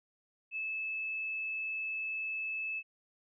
sine tone, 2611 Hz, E7, 17 cents flat, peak -34 dBFS, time 0.51-2.83 s, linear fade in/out 50 ms, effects none

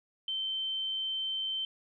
sine tone, 3101 Hz, G7, 19 cents flat, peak -31 dBFS, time 0.28-1.65 s, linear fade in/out 2 ms, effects none

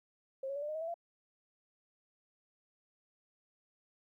sine tone with pitch steps, 535 / 553.9 / 573.4 / 593.6 / 614.6 / 636.2 / 658.7 / 681.9 Hz, C5 / C#5 / D5 / D5 / D#5 / D#5 / E5 / F5, +38 / -1 / -42 / +18 / -21 / +38 / -1 / -42 cents, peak -36 dBFS, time 0.43-0.942 s, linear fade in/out 5 ms, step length 64 ms, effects 13-bit

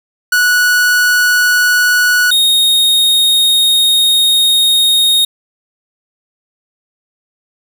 45% pulse tone pair in turn, 1471 / 3723 Hz, F#6 / A#7, -11 / -3 cents, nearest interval octave + major third, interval 1608 cents, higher second, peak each -8 dBFS, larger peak neither, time 0.32-2.31 / 2.31-5.25 s, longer second, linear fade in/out 5 ms, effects none

